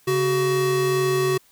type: tone pair together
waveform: square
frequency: 139.2 / 375.3 Hz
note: C#3 / F#4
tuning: +8 / +25 cents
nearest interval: octave + perfect fourth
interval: 1717 cents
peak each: -27 / -20 dBFS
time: 0.07-1.38 s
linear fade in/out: 10 ms
effects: white hiss -57 dBFS RMS until 1.51 s